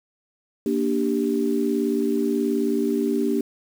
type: chord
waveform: sine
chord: G minor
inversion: first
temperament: equal with one note detuned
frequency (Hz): 235 / 293.7 / 392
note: Bb3 / D4 / G4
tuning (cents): +14 / 0 / 0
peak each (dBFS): -24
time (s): 0.66-3.41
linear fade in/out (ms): 2
effects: 7-bit